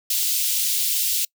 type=high-pass noise; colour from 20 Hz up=white; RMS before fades=-22 dBFS; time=0.1-1.25 s; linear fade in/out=5 ms; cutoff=2900 Hz; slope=24 dB/octave; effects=noise-tail reverb RT60 0.1 s tail -26 dB re dry